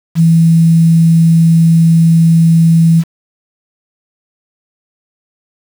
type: tone with quantisation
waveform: sine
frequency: 164.81 Hz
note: E3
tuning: in tune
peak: -4 dBFS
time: 0.15-3.04 s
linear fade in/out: 50 ms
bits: 5
effects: none